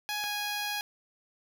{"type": "tone pair in turn", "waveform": "10% pulse", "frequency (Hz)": [834, 827.8], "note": ["G#5", "G#5"], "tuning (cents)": [7, -6], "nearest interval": "unison", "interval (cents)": 13, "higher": "first", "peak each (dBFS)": -23, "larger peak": "neither", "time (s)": [[0.09, 0.24], [0.24, 0.81]], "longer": "second", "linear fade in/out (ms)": 0, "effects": []}